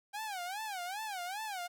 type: tone with vibrato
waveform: sawtooth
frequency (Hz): 786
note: G5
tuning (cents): +4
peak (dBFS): -34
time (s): 0.13-1.68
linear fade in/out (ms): 20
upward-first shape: sine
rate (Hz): 2.5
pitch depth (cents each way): 200
effects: none